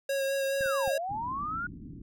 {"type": "tone with vibrato", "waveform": "square", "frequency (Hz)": 546, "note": "C#5", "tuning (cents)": -26, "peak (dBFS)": -28, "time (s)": [0.09, 0.98], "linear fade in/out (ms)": 5, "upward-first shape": "sine", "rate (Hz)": 4.8, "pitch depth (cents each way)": 17}
{"type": "clicks", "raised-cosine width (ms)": 5, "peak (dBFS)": [-31, -37, -30, -36], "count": 4, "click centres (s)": [0.609, 0.66, 0.877, 1.116]}
{"type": "linear two-way sweep", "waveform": "sine", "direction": "down then up", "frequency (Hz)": [1661.2, 591, 1457], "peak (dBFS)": -31, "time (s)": [0.61, 1.67], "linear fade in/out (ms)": 5, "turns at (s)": 0.93}
{"type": "low-pass noise", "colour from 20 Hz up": "white", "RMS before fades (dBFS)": -44, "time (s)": [1.09, 2.02], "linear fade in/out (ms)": 5, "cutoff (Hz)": 300, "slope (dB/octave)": 48}
{"effects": []}